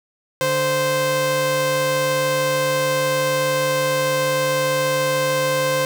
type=tone pair together; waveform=sawtooth; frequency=146.83 / 520.8 Hz; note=D3 / C5; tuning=0 / -8 cents; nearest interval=octave + minor seventh; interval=2192 cents; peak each=-23 / -14 dBFS; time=0.41-5.85 s; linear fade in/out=0 ms; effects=none